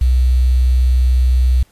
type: tone with quantisation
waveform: sine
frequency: 63 Hz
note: B1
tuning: 35 cents sharp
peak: -9 dBFS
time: 0.01-1.63 s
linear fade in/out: 5 ms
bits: 6
effects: pink hiss -54 dBFS RMS until 1.71 s + resampled to 32000 Hz